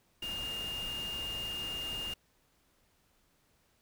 sine tone in noise, 2823 Hz, F7, 18 cents sharp, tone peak -36 dBFS, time 0.22-2.14 s, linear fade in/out 5 ms, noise pink, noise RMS -45 dBFS, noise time 0.22-2.14 s, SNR +6 dB, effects pink hiss -71 dBFS RMS until 3.81 s

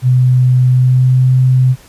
sine tone with pitch glide, 126.8 to 128.72 Hz, B2 to C3, +46 to -28 cents, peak -6 dBFS, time 0.02-1.76 s, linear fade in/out 50 ms, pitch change +26 cents, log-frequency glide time 0.67-1.2 s, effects pink hiss -42 dBFS RMS until 1.88 s + resampled to 32000 Hz

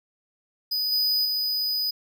square tone with level steps, 4978 Hz, D#8, in tune, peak -24 / -21 / -24 dBFS, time 0.71-1.91 s, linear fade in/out 10 ms, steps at 0.92 / 1.25 s, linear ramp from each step 2 ms, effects none

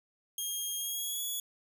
5% pulse tone with pitch glide, 3238 to 3389 Hz, G#7 to G#7, -45 to +34 cents, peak -26 dBFS, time 0.38-1.4 s, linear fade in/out 2 ms, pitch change +79 cents, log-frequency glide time 0.79-1.22 s, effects none

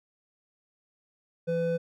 triangle tone pair together, 167.8 / 502.8 Hz, E3 / B4, +31 / +31 cents, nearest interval octave + perfect fifth, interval 1900 cents, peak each -29 / -24 dBFS, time 1.47-1.78 s, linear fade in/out 20 ms, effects none

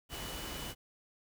sine tone in noise, 2963 Hz, F#7, 2 cents sharp, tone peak -48 dBFS, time 0.09-0.75 s, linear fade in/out 50 ms, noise pink, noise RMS -42 dBFS, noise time 0.09-0.75 s, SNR -9 dB, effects none

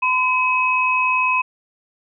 sine tone pair together, 1012 / 2550 Hz, B5 / D#7, +42 / +42 cents, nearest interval octave + major third, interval 1600 cents, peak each -18 dBFS, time 0.02-1.42 s, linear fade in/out 10 ms, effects none

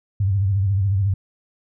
sine tone with vibrato, 98 Hz, G2, in tune, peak -16 dBFS, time 0.2-1.14 s, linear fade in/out 5 ms, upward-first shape sine, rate 14 Hz, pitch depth 93 cents each way, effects none

